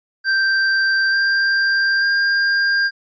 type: tone with pitch steps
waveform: square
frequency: 1568 / 1584.4 / 1600.9 Hz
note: G6 / G6 / G6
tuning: 0 / +18 / +36 cents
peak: -15 dBFS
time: 0.24-2.91 s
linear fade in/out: 50 ms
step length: 890 ms
effects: resampled to 16000 Hz